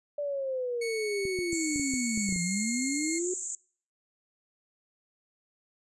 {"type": "linear two-way sweep", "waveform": "sine", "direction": "down then up", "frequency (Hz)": [587.3, 170, 372], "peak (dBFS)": -29, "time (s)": [0.18, 3.34], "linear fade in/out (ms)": 5, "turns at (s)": 2.42}
{"type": "tone with pitch glide", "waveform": "sawtooth", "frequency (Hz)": [2217, 2135], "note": ["C#7", "C7"], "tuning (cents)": [0, 34], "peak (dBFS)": -31, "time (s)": [0.81, 3.19], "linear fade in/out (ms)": 10, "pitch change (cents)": -66, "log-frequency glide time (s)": [2.26, 2.37]}
{"type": "clicks", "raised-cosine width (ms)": 3, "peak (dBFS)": -27, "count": 10, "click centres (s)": [1.253, 1.389, 1.53, 1.76, 1.797, 1.938, 2.176, 2.29, 2.325, 2.361]}
{"type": "band-pass noise", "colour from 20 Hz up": "pink", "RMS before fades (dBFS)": -36, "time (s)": [1.52, 3.55], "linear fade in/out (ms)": 2, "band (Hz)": [6800, 7800], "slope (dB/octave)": 96}
{"effects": ["noise-tail reverb RT60 0.5 s tail -25 dB re dry", "resampled to 24000 Hz"]}